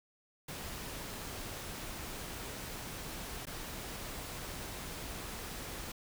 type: noise with dropouts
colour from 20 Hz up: pink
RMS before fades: -43 dBFS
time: 0.48-5.92 s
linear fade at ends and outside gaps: 5 ms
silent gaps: 3.455-3.468 s
effects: none